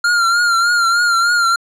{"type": "tone with vibrato", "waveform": "square", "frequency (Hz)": 1396.9, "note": "F6", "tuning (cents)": 0, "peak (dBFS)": -12, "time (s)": [0.04, 1.56], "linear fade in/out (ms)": 5, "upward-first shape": "triangle", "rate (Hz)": 3.3, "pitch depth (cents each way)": 59, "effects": ["low-pass 8000 Hz 12 dB/octave"]}